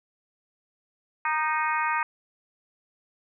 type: harmonic tone with a mistuned harmonic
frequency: 311.1 Hz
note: D#4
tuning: in tune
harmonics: 3 / 4 / 5 / 6 / 7 / 8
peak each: -27 / -29 / -31 / -33 / -34 / -35 dBFS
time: 1.25-2.03 s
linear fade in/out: 2 ms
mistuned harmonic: 4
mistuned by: -23 cents
effects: none